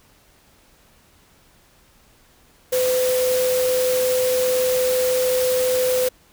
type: tone in noise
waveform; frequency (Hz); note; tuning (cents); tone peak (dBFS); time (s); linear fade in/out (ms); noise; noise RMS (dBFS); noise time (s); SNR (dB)
sine; 507; B4; +45; -17; 2.72-6.09; 10; white; -27; 2.72-6.09; +7
effects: pink hiss -55 dBFS RMS until 6.32 s